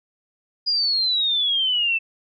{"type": "exponential sweep", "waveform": "sine", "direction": "down", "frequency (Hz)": [4919, 2637], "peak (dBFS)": -18, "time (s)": [0.66, 1.99], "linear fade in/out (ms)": 20, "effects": []}